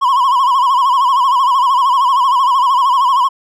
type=tone with vibrato; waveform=triangle; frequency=1035 Hz; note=C6; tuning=19 cents flat; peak=-7 dBFS; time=0.01-3.29 s; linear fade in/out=20 ms; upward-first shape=sine; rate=13 Hz; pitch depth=120 cents each way; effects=none